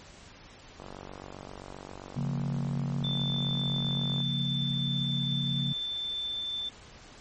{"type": "click train", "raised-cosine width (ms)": 1, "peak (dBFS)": -28, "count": 163, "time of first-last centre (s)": [0.8, 4.203], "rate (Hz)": 47.6}
{"type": "chord", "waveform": "sine", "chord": "Bb minor", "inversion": "first", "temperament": "equal", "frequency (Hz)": [138.59, 174.61, 233.1], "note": ["Db3", "F3", "Bb3"], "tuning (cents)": [0, 0, 0], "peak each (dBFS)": [-30, -35, -36], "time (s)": [2.16, 5.73], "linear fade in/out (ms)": 5}
{"type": "tone", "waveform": "sine", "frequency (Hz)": 3540, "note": "A7", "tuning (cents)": 10, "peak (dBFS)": -31, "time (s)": [3.04, 6.69], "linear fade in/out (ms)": 2}
{"effects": ["pink hiss -51 dBFS RMS until 7.2 s", "MP3 32 kbps"]}